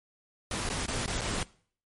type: noise with dropouts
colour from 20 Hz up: pink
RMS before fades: -32 dBFS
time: 0.51-1.43 s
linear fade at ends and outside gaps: 1 ms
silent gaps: 0.69-0.7 / 0.86-0.882 / 1.06-1.078 / 1.211-1.216 s
effects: noise-tail reverb RT60 0.5 s tail -21 dB re dry + MP3 48 kbps